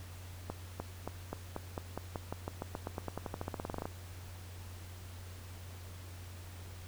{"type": "accelerating click train", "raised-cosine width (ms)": 1, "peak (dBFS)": -23, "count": 28, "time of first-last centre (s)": [0.5, 3.855], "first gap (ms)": 300, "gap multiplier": 0.92, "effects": ["added 90 Hz sine -46 dBFS peak until 6.87 s", "pink hiss -54 dBFS RMS until 6.87 s"]}